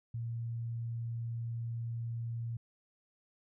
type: tone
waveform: sine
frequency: 116.3 Hz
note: A#2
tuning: 4 cents flat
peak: -35 dBFS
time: 0.14-2.57 s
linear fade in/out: 5 ms
effects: none